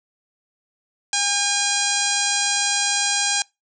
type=harmonic tone with a mistuned harmonic; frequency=813 Hz; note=G#5; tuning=37 cents flat; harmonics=1 / 2 / 3 / 4 / 5 / 6 / 7 / 8 / 9 / 10; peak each=-28 / -28 / -28 / -28 / -28 / -28 / -28 / -28 / -28 / -28 dBFS; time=1.13-3.42 s; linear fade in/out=2 ms; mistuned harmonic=2; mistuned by=-22 cents; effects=noise-tail reverb RT60 0.2 s tail -23 dB re dry